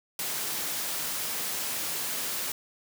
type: high-pass noise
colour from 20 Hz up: white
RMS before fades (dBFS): -32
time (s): 0.19-2.52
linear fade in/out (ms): 2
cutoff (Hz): 120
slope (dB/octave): 12
effects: none